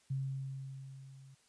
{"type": "tone with level ramp", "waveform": "sine", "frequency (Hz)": 134.7, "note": "C#3", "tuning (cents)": -49, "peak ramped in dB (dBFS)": [-32, -54], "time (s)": [0.1, 1.35], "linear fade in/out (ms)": 10, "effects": ["white hiss -69 dBFS RMS until 1.48 s", "resampled to 22050 Hz"]}